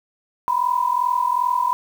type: tone pair together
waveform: sine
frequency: 968.4 / 1011 Hz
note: B5 / B5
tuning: -34 / +40 cents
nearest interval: minor second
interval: 74 cents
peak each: -20 dBFS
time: 0.48-1.73 s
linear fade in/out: 0 ms
effects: 7-bit